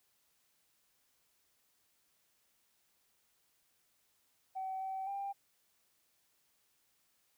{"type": "tone with pitch steps", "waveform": "sine", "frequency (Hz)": [761, 766, 794], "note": ["F#5", "G5", "G5"], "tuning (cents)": [48, -40, 22], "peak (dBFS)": -36, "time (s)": [4.55, 5.33], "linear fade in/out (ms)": 20, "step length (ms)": 260, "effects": ["tanh soft clip ceiling -32 dBFS", "white hiss -75 dBFS RMS until 7.37 s"]}